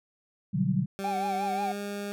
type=chord; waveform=sine; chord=G major seventh; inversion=first; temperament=equal with one note detuned; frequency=123.47 / 146.83 / 184.25 / 196 Hz; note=B2 / D3 / F#3 / G3; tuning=0 / 0 / -7 / 0 cents; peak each=-32 / -29 / -27 / -30 dBFS; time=0.53-0.86 s; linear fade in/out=20 ms
type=tone with pitch glide; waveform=20% pulse; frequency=196 to 202.9 Hz; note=G3 to G#3; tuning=0 to -40 cents; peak=-28 dBFS; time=0.99-2.12 s; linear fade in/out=0 ms; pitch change=+60 cents; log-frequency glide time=1.4-1.77 s
type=tone with vibrato; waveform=triangle; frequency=779 Hz; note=G5; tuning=11 cents flat; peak=-26 dBFS; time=1.04-1.72 s; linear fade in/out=5 ms; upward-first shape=triangle; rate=5.6 Hz; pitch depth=110 cents each way
effects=none